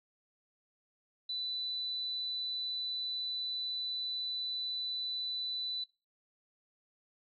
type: tone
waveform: sine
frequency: 3986 Hz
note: B7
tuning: 15 cents sharp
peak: -35 dBFS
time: 1.29-5.84 s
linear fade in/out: 5 ms
effects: noise-tail reverb RT60 0.3 s tail -19 dB re dry